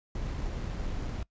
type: noise with sample-and-hold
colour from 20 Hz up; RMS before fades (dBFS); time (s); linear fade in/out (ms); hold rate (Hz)
brown; -34; 0.15-1.23; 2; 6300
effects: noise-tail reverb RT60 0.1 s tail -22 dB re dry + resampled to 16000 Hz